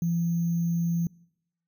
sine tone with sample-and-hold, 169.4 Hz, E3, 48 cents sharp, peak -23 dBFS, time 0.02-1.07 s, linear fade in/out 2 ms, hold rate 6300 Hz, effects noise-tail reverb RT60 0.8 s tail -25 dB re dry

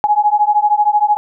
sine beating tone pair, 830.6 / 843.6 Hz, G#5 / G#5, 0 / +27 cents, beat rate 13 Hz, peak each -13 dBFS, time 0.04-1.17 s, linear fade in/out 0 ms, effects none

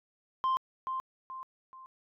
sine tone with echo, 1047 Hz, C6, 1 cent sharp, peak -23 dBFS, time 0.44-0.57 s, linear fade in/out 0 ms, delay 430 ms, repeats 3, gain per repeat -8 dB, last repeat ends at 1.86 s, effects tanh soft clip ceiling -25 dBFS

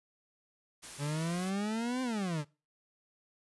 white noise, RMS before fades -46 dBFS, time 0.82-1.51 s, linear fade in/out 20 ms
40% pulse exponential two-way sweep, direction up then down, 140.4 to 261.6 to 140.4 Hz, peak -31 dBFS, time 0.98-2.45 s, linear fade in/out 50 ms, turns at 2.02 s
effects noise-tail reverb RT60 0.3 s tail -22 dB re dry + resampled to 24000 Hz

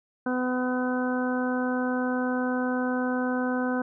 harmonic tone, 252 Hz, B3, 35 cents sharp, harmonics 1 / 2 / 3 / 4 / 5 / 6, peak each -26 / -31 / -35 / -37 / -39 / -34 dBFS, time 0.26-3.82 s, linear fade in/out 5 ms, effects none

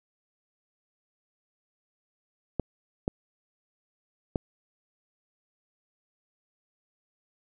clicks, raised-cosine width 2 ms, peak -13 dBFS, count 3, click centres 2.597 / 3.079 / 4.358 s, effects none

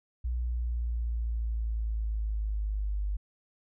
sine linear sweep, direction down, 60.8 to 49.82 Hz, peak -28 dBFS, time 0.24-3.17 s, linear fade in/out 10 ms, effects none

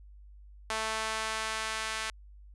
sawtooth tone with high-pass filter sweep, 220 Hz, A3, in tune, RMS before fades -34 dBFS, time 0.7-2.1 s, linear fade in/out 2 ms, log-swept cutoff 880 to 1500 Hz, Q 0.96, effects added 50 Hz sine -49 dBFS peak until 2.54 s + resampled to 24000 Hz

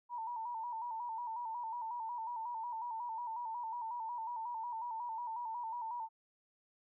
sine tone with vibrato, 929 Hz, A#5, 6 cents flat, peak -38 dBFS, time 0.09-6.09 s, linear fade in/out 50 ms, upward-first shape square, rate 5.5 Hz, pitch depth 66 cents each way, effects none

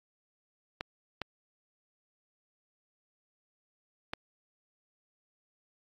clicks, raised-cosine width 0.3 ms, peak -18 dBFS, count 3, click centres 0.809 / 1.217 / 4.135 s, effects AAC 64 kbps

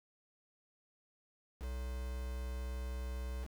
triangle tone with quantisation, 62.6 Hz, B1, 24 cents sharp, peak -36 dBFS, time 1.59-3.48 s, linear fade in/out 50 ms, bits 8, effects none

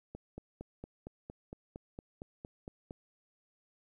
click train, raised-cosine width 2 ms, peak -30 dBFS, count 13, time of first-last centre 0.15-2.909 s, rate 4.35 Hz, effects 12-bit

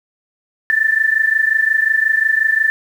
sine tone pair together, 1760 / 1785.6 Hz, A6 / A6, 0 / +25 cents, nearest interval unison, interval 25 cents, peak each -14 / -16 dBFS, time 0.7-2.7 s, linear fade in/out 0 ms, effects 7-bit

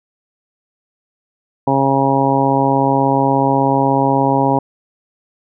harmonic tone, 136.5 Hz, C#3, 26 cents flat, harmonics 1 / 2 / 3 / 4 / 5 / 6 / 7, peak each -20 / -17 / -21 / -20 / -22 / -18 / -18 dBFS, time 1.67-4.59 s, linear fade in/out 5 ms, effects none

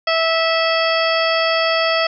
harmonic tone, 654 Hz, E5, 14 cents flat, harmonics 1 / 2 / 3 / 4 / 5 / 7 / 8, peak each -18 / -21 / -23 / -24 / -25 / -26 / -27 dBFS, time 0.07-2.07 s, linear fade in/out 5 ms, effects none

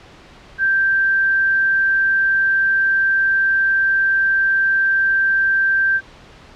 sine tone, 1575 Hz, G6, 8 cents sharp, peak -13 dBFS, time 0.58-6.01 s, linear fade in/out 50 ms, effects pink hiss -43 dBFS RMS until 6.55 s + low-pass 4000 Hz 12 dB/octave

